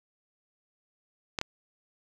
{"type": "clicks", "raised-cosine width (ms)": 0.2, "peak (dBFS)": -12, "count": 2, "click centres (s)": [1.388, 1.414], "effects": ["9-bit"]}